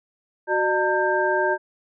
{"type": "tone cluster", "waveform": "sine", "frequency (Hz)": [371.3, 603, 908, 1583], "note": ["F#4", "D5", "A#5", "G6"], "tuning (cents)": [6, 46, -46, 17], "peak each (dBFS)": -24, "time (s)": [0.47, 1.58], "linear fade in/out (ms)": 50, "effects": []}